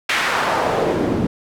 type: noise with band-pass filter sweep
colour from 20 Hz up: pink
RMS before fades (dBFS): -19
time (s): 0.09-1.27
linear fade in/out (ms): 5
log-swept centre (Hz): 2200 to 210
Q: 1.3
effects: none